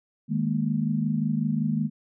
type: chord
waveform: sine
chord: D# suspended fourth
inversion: none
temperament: equal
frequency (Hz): 155.56 / 207.7 / 233.1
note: D#3 / G#3 / A#3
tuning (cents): 0 / 0 / 0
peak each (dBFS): -27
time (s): 0.28-1.9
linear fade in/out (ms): 50
effects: none